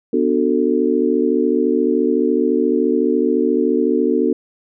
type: chord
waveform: sine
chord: B minor seventh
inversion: none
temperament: just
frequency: 246.9 / 296.3 / 370.4 / 444.5 Hz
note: B3 / D4 / F#4 / A4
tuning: 0 / +15 / +2 / +18 cents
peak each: -19 dBFS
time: 0.13-4.33 s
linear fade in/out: 5 ms
effects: none